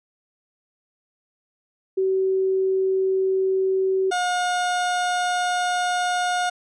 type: tone pair in turn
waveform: sine / 30% pulse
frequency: 380.6 / 718.5 Hz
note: F#4 / F5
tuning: +49 / +49 cents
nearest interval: major seventh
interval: 1100 cents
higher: second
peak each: -18 dBFS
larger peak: neither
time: 1.97-4.11 / 4.11-6.5 s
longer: second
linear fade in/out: 10 ms
effects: resampled to 22050 Hz